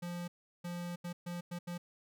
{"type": "tone bursts at uneven times", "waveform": "square", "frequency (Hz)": 174.61, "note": "F3", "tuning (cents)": 0, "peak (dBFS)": -39, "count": 6, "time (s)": [[0.02, 0.28], [0.64, 0.96], [1.04, 1.13], [1.26, 1.41], [1.51, 1.59], [1.67, 1.78]], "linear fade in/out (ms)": 10, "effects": []}